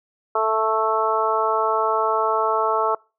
harmonic tone, 220 Hz, A3, in tune, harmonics 2 / 3 / 4 / 5 / 6, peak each -24 / -24 / -24 / -24 / -24 dBFS, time 0.35-2.95 s, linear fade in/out 5 ms, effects noise-tail reverb RT60 0.3 s tail -25 dB re dry

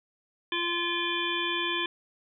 harmonic tone, 345 Hz, F4, 21 cents flat, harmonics 1 / 3 / 5 / 7 / 9 / 10, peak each -34 / -34 / -34 / -34 / -34 / -34 dBFS, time 0.52-1.86 s, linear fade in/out 2 ms, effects none

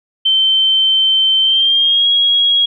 sine tone with pitch glide, 3100 to 3303 Hz, G7 to G#7, -20 to -10 cents, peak -9 dBFS, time 0.25-2.66 s, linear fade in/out 10 ms, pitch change +110 cents, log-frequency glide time 1.41-2.09 s, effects none

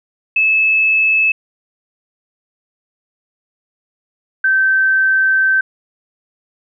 sine tone pair in turn, 2605 / 1548.9 Hz, E7 / G6, -21 / -21 cents, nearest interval major sixth, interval 900 cents, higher first, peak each -10 dBFS, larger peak neither, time 0.36-1.32 / 4.44-5.61 s, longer second, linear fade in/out 5 ms, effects none

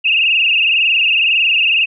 sine tone with frequency modulation, 2687 Hz, E7, 33 cents sharp, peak -10 dBFS, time 0.04-1.86 s, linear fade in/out 20 ms, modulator 21.9 Hz, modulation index 7.4, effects none

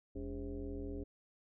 sine tone with frequency modulation, 160.7 Hz, E3, 44 cents flat, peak -39 dBFS, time 0.15-1.04 s, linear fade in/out 10 ms, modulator 122 Hz, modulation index 2.4, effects none

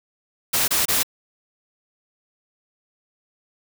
white noise bursts, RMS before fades -20 dBFS, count 3, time 0.53-1.032 s, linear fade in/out 10 ms, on 150 ms, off 26 ms, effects none

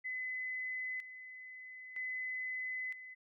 sine tone with tremolo, 2021 Hz, B6, 39 cents sharp, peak -37 dBFS, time 0.04-3.15 s, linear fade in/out 20 ms, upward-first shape square, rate 0.52 Hz, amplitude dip 70%, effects none

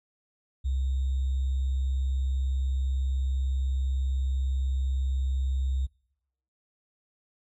sine tone with sample-and-hold, 66 Hz, C2, 16 cents sharp, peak -24 dBFS, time 0.64-5.87 s, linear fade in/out 20 ms, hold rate 3675 Hz, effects noise-tail reverb RT60 0.8 s tail -26 dB re dry + MP3 48 kbps

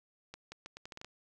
accelerating click train, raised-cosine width 0.2 ms, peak -28 dBFS, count 9, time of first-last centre 0.34-1.046 s, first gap 180 ms, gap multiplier 0.78, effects none

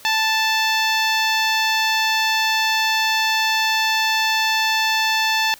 10% pulse tone with notch filter, 880 Hz, A5, in tune, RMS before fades -19 dBFS, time 0.05-5.54 s, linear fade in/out 0 ms, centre 11000 Hz, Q 0.56, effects white hiss -45 dBFS RMS until 5.59 s

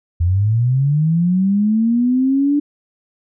sine linear sweep, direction up, 82.41 to 293.7 Hz, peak -12 dBFS, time 0.2-2.6 s, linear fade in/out 10 ms, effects none

